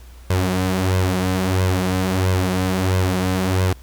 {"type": "tone with flanger", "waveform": "sawtooth", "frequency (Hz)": 93, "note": "F#2", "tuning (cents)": 9, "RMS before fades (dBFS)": -19, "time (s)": [0.3, 3.73], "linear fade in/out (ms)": 5, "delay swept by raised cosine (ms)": [1.9, 6.9], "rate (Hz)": 1.5, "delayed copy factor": 0.65, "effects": ["added 60 Hz sine -39 dBFS peak until 3.82 s", "pink hiss -50 dBFS RMS until 3.82 s"]}